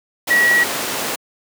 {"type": "tone in noise", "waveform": "sine", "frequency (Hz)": 1921, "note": "B6", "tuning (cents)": -48, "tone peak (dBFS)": -11, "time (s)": [0.3, 0.64], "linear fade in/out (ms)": 10, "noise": "pink", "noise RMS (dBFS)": -21, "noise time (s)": [0.27, 1.16], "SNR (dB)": 7, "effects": ["high-pass 300 Hz 12 dB/octave"]}